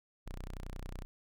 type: tone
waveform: sawtooth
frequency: 30.87 Hz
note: B0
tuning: in tune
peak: -37 dBFS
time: 0.26-1.05 s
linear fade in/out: 0 ms
effects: none